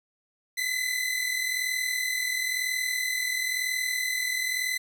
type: tone pair together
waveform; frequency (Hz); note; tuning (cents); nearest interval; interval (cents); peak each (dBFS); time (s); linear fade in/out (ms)
sawtooth; 1995 / 2036; B6 / C7; +17 / -48; unison; 35; -26 / -26; 0.57-4.78; 10
effects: none